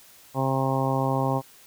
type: harmonic tone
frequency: 133.6 Hz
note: C3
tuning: 36 cents sharp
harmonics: 1 / 2 / 3 / 4 / 5 / 6 / 7 / 8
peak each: -26 / -29 / -33 / -30 / -33 / -30 / -31 / -33 dBFS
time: 0.34-1.42 s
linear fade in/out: 50 ms
effects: white hiss -52 dBFS RMS until 1.66 s